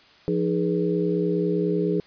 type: tone cluster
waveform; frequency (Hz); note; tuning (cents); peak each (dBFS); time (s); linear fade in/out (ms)
sine; 172.9 / 311 / 415.4 / 485.3; F3 / D#4 / G#4 / B4; -17 / -1 / 0 / -30; -25 / -27 / -24 / -31; 0.28-2; 0
effects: white hiss -53 dBFS RMS until 2.06 s + resampled to 11025 Hz